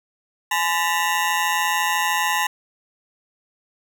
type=ring-modulated tone; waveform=20% pulse; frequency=932.3 Hz; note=A#5; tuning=in tune; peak=-11 dBFS; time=0.51-2.47 s; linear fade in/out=5 ms; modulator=86.9 Hz; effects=none